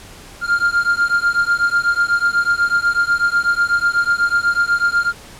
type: beating tone pair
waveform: triangle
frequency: 1396.9 / 1405 Hz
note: F6 / F6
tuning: 0 / +10 cents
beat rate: 8.1 Hz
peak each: -15 dBFS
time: 0.41-5.13 s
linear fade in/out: 50 ms
effects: pink hiss -39 dBFS RMS until 5.39 s + low-pass 11000 Hz 12 dB/octave